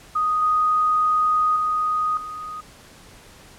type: tone with level steps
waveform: sine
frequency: 1244.5 Hz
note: D#6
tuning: in tune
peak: -18 / -16 / -19 / -30 dBFS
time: 0.15-2.61 s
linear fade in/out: 10 ms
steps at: 0.42 / 1.56 / 2.17 s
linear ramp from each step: 2 ms
effects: pink hiss -47 dBFS RMS until 3.58 s + low-pass 11000 Hz 12 dB/octave